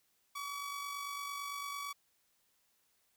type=tone with amplitude modulation; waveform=sawtooth; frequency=1138 Hz; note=C#6; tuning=45 cents sharp; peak=-34 dBFS; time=0.35-1.93 s; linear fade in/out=10 ms; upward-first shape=sine; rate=48.9 Hz; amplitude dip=40%; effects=white hiss -75 dBFS RMS until 3.16 s